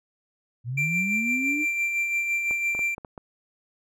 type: linear sweep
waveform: sine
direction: up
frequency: 113.5 to 311.1 Hz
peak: -27 dBFS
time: 0.64-1.66 s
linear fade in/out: 50 ms
type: tone with tremolo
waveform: triangle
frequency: 2359 Hz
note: D7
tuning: 7 cents sharp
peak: -20 dBFS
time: 0.77-2.95 s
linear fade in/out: 10 ms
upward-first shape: sine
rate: 5.9 Hz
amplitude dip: 40%
type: clicks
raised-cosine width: 1 ms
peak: -24 dBFS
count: 6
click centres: 2.51 / 2.75 / 2.792 / 2.981 / 3.048 / 3.178 s
effects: none